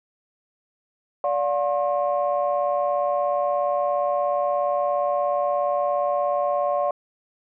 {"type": "tone cluster", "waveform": "sine", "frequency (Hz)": [579, 716, 1073], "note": ["D5", "F5", "C6"], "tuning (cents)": [-25, 43, 43], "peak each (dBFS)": [-22, -24, -27], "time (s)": [1.24, 6.91], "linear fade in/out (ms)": 2, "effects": ["tanh soft clip ceiling -11 dBFS"]}